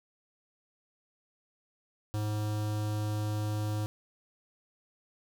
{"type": "tone with notch filter", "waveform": "square", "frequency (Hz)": 105.9, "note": "G#2", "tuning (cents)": 34, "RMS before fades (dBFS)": -32, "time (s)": [2.14, 3.86], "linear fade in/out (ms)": 0, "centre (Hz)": 2100, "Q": 1.5, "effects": []}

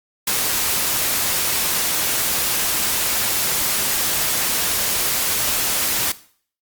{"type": "noise", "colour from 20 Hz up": "white", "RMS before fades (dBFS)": -20, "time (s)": [0.27, 6.12], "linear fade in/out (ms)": 5, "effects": ["noise-tail reverb RT60 0.5 s tail -17 dB re dry", "Opus 48 kbps"]}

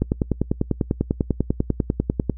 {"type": "click train", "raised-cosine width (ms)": 3, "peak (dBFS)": -6, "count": 24, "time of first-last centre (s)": [0.02, 2.297], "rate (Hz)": 10.1, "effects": ["noise-tail reverb RT60 0.1 s tail -25 dB re dry", "added 60 Hz sine -34 dBFS peak until 2.37 s"]}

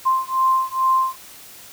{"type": "beating tone pair", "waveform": "sine", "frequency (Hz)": [1046.5, 1048.8], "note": ["C6", "C6"], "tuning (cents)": [0, 4], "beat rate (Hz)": 2.3, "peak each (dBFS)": -19, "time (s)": [0.05, 1.16], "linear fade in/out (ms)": 20, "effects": ["white hiss -42 dBFS RMS until 1.72 s"]}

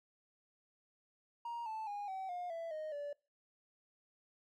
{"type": "tone with pitch steps", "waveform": "triangle", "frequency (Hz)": [940, 877.1, 818.3, 763.5, 712.4, 664.7, 620.2, 578.6], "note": ["A#5", "A5", "G#5", "G5", "F5", "E5", "D#5", "D5"], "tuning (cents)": [14, -6, -26, -46, 34, 14, -6, -26], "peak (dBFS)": -37, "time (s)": [1.45, 3.13], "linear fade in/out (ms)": 5, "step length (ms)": 210, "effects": ["noise-tail reverb RT60 0.3 s tail -24 dB re dry", "tanh soft clip ceiling -34 dBFS"]}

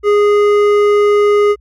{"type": "tone with hard clipping", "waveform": "sine", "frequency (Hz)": 413.2, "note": "G#4", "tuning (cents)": -9, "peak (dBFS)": -9, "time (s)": [0.03, 1.56], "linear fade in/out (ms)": 50, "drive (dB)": 10, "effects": ["added 60 Hz sine -44 dBFS peak until 1.6 s", "MP3 96 kbps"]}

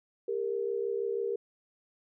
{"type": "tone pair together", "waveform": "sine", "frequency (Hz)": [400, 466.2], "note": ["G4", "A#4"], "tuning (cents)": [35, 0], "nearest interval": "minor third", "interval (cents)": 265, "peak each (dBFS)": [-32, -32], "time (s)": [0.28, 1.36], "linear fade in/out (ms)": 5, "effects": []}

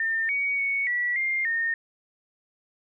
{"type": "tone with pitch steps", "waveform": "sine", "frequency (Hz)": [1806, 2247, 2222, 1950, 2111, 1834], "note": ["A6", "C#7", "C#7", "B6", "C7", "A#6"], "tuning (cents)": [45, 23, 4, -23, 15, -29], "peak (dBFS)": -23, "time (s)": [0, 1.74], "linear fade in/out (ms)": 2, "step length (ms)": 290, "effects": []}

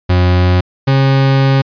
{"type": "tone pair in turn", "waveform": "40% pulse", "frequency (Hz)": [90.2, 135.45], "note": ["F#2", "C#3"], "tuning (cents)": [-44, -40], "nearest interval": "perfect fifth", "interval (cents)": 704, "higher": "second", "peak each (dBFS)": -7, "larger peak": "neither", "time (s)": [[0.09, 0.61], [0.87, 1.62]], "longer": "second", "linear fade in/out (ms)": 10, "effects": ["resampled to 11025 Hz"]}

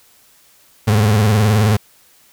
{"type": "tone with vibrato", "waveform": "35% pulse", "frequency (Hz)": 106.3, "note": "G#2", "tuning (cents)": 41, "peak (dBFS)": -9, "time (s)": [0.87, 1.77], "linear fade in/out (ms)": 10, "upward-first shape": "sine", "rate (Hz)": 19, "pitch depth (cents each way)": 99, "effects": ["white hiss -51 dBFS RMS until 2.32 s"]}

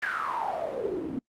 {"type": "noise with band-pass filter sweep", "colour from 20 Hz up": "pink", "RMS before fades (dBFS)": -31, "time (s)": [0.02, 1.19], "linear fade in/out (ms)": 5, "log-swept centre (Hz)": [1700, 250], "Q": 8.5, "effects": ["noise-tail reverb RT60 0.1 s tail -25 dB re dry", "Opus 48 kbps"]}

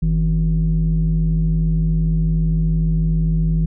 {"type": "tone pair together", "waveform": "sine", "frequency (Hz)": [47.93, 161.2], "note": ["G1", "E3"], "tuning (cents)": [-38, -38], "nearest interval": "octave + major sixth", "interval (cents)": 2100, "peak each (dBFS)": [-16, -15], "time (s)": [0.02, 3.66], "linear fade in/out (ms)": 10, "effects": ["tanh soft clip ceiling -10 dBFS"]}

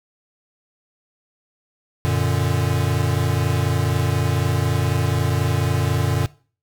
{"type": "chord", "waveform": "square", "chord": "Gb augmented", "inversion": "none", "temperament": "equal", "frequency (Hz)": [92.5, 116.54, 146.83], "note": ["Gb2", "Bb2", "D3"], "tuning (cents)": [0, 0, 0], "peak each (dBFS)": -23, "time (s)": [2.05, 6.26], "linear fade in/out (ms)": 0, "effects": ["noise-tail reverb RT60 0.4 s tail -20 dB re dry"]}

